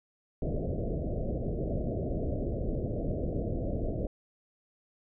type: low-pass noise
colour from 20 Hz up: pink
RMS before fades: -32 dBFS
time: 0.42-4.07 s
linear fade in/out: 2 ms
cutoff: 670 Hz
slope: 96 dB/octave
effects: none